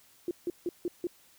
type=tone bursts; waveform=sine; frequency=349.2 Hz; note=F4; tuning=in tune; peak=-28 dBFS; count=5; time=0.28-1.07 s; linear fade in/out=2 ms; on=30 ms; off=160 ms; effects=white hiss -61 dBFS RMS until 1.38 s